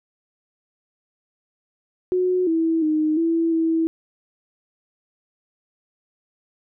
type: tone with pitch steps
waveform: sine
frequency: 365.3 / 326.2 / 309.1 / 330.6 / 325.7 Hz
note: F#4 / E4 / D#4 / E4 / E4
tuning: -22 / -18 / -11 / +5 / -21 cents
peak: -17 dBFS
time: 2.12-3.87 s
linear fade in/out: 0 ms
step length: 350 ms
effects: none